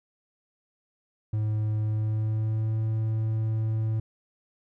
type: tone with pitch glide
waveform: triangle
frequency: 107.5 to 110.27 Hz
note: A2 to A2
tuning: -40 to +4 cents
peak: -22 dBFS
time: 1.33-4 s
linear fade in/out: 5 ms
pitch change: +44 cents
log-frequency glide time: 1.81-2.79 s
effects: none